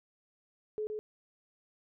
sine tone with echo, 427.3 Hz, G#4, 49 cents sharp, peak -32 dBFS, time 0.78-0.87 s, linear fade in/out 0 ms, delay 120 ms, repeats 1, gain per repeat -3 dB, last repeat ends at 0.99 s, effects none

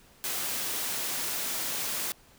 white high-pass noise, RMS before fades -32 dBFS, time 0.24-2.12 s, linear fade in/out 0 ms, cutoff 140 Hz, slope 12 dB/octave, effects pink hiss -58 dBFS RMS until 2.38 s

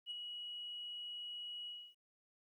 sine tone with ADSR envelope, 2914 Hz, F#7, 27 cents flat, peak -38 dBFS, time 0.06-1.95 s, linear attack 49 ms, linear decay 14 ms, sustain -5 dB, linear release 280 ms, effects tanh soft clip ceiling -37 dBFS + 13-bit

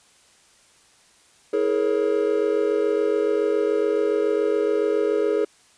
triangle tone cluster, 325 / 420.8 / 467.9 / 550 Hz, E4 / G#4 / A#4 / C#5, -24 / +23 / +6 / -14 cents, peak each -26 / -19 / -23 / -26 dBFS, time 1.53-5.45 s, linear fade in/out 5 ms, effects white hiss -56 dBFS RMS until 5.77 s + resampled to 22050 Hz

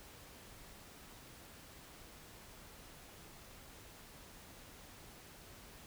silence, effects pink hiss -56 dBFS RMS until 5.86 s

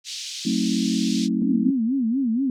white band-pass noise, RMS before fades -33 dBFS, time 0.04-1.29 s, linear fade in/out 50 ms, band 3000 to 5900 Hz, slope 24 dB/octave
sine chord, F# diminished seventh, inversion none, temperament just, 185 / 222 / 266.4 / 319.7 Hz, F#3 / A3 / C4 / Eb4, 0 / +16 / +31 / +47 cents, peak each -26 / -23 / -25 / -28 dBFS, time 0.45-1.71 s, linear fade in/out 10 ms
sine tone with vibrato, 246.9 Hz, B3, in tune, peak -19 dBFS, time 1.42-2.5 s, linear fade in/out 2 ms, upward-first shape sine, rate 4.2 Hz, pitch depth 200 cents each way
effects none

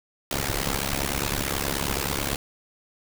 pink noise with amplitude modulation, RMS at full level -23 dBFS, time 0.31-2.36 s, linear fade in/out 2 ms, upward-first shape sine, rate 69.4 Hz, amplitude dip 95%, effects none

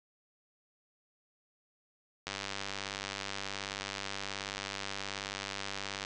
click train, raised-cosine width 0.2 ms, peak -19 dBFS, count 374, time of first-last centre 2.27-6.049 s, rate 98.7 Hz, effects resampled to 24000 Hz

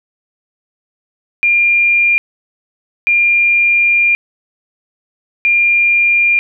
sine tone bursts at uneven times, 2400 Hz, D7, 37 cents sharp, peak -8 dBFS, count 3, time 1.43-2.18 / 3.07-4.15 / 5.45-6.39 s, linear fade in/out 0 ms, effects none

